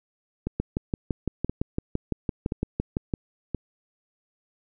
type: two click trains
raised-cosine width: 3 ms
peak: -14 / -12 dBFS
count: 4 / 16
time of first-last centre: 0.47-3.547 / 0.6-3.138 s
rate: 0.975 / 5.91 Hz
effects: none